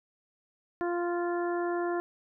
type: harmonic tone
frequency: 348.1 Hz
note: F4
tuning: 6 cents flat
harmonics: 1 / 2 / 3 / 4 / 5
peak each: -29 / -35 / -39 / -41 / -43 dBFS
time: 0.81-2 s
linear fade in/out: 0 ms
effects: none